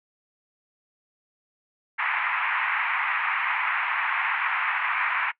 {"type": "band-pass noise", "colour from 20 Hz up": "white", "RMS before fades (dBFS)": -26, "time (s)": [1.98, 5.32], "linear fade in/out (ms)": 20, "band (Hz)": [860, 2400], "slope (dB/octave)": 48, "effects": ["noise-tail reverb RT60 0.1 s tail -22 dB re dry"]}